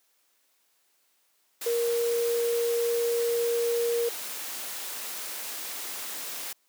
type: tone in noise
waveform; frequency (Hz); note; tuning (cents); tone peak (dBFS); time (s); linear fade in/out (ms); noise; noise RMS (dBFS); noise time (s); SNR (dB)
sine; 470; A#4; +14; -23; 1.66-4.09; 5; white; -36; 1.61-6.53; +10
effects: white hiss -69 dBFS RMS until 6.68 s + high-pass 300 Hz 12 dB/octave